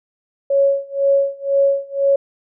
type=tone with tremolo; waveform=sine; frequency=554.4 Hz; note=C#5; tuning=in tune; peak=-10 dBFS; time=0.5-2.16 s; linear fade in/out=5 ms; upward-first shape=sine; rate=2 Hz; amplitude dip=95%; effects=none